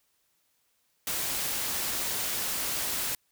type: noise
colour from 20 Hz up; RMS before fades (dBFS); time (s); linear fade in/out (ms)
white; -31; 1.07-3.15; 2
effects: white hiss -72 dBFS RMS until 3.31 s